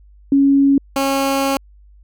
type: tone pair in turn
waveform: sine / 15% pulse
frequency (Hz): 277.2 / 273.2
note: C#4 / C#4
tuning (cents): 0 / -25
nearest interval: unison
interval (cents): 25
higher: first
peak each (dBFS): -9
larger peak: neither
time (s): 0.32-0.78 / 0.96-1.57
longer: second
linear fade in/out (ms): 2
effects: added 50 Hz sine -43 dBFS peak until 2.03 s